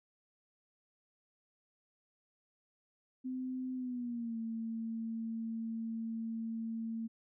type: tone with pitch glide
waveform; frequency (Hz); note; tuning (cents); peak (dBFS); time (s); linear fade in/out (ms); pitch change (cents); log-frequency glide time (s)
sine; 256.7 to 226.1; C4 to A3; -33 to +47; -36; 3.24-7.08; 20; -220; 3.75-4.38
effects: none